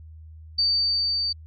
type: tone with level ramp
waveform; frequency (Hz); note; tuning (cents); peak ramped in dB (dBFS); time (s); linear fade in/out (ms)
sine; 4603; D8; -36; -18 to -23; 0.58-1.33; 10
effects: added 79 Hz sine -41 dBFS peak until 1.46 s